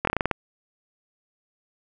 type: slowing click train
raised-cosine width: 0.5 ms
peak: -7 dBFS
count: 8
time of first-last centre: 0.05-0.313 s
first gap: 23 ms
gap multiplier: 1.16
effects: none